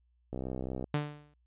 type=click train; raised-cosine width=2 ms; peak=-24 dBFS; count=34; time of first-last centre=0.33-0.842 s; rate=64.5 Hz
type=tone with exponential decay; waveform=sawtooth; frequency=147.8 Hz; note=D3; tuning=11 cents sharp; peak=-22 dBFS; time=0.94-1.34 s; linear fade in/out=2 ms; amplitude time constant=86 ms
effects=added 60 Hz sine -67 dBFS peak until 1.46 s + resampled to 8000 Hz